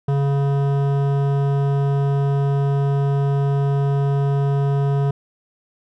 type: tone with hard clipping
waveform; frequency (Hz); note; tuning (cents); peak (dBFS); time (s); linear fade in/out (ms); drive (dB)
sine; 139.9; C#3; +16; -18; 0.08-5.11; 5; 14
effects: none